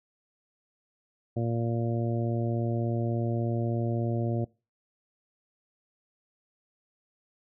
harmonic tone, 116.54 Hz, A#2, in tune, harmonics 1 / 2 / 3 / 4 / 5 / 6, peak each -28 / -33 / -34 / -40 / -37 / -41 dBFS, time 1.36-4.45 s, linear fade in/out 10 ms, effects noise-tail reverb RT60 0.3 s tail -23 dB re dry

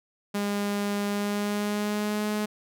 sawtooth tone with pitch glide, 203.5 to 210.9 Hz, G#3 to G#3, -35 to +27 cents, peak -22 dBFS, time 0.34-2.46 s, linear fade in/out 10 ms, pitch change +62 cents, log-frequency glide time 1.08-2.27 s, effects none

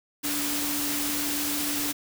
sine tone in noise, 290.8 Hz, D4, 17 cents flat, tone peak -32 dBFS, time 0.23-1.93 s, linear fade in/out 20 ms, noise white, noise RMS -29 dBFS, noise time 0.23-1.93 s, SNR -6 dB, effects none

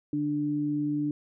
sine tone pair together, 146.83 / 295 Hz, D3 / D4, 0 / +8 cents, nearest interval octave, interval 1208 cents, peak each -34 / -26 dBFS, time 0.13-1.11 s, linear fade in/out 2 ms, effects none

